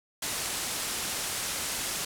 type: low-pass noise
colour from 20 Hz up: white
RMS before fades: -33 dBFS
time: 0.22-2.05 s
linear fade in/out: 5 ms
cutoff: 11000 Hz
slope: 24 dB/octave
effects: none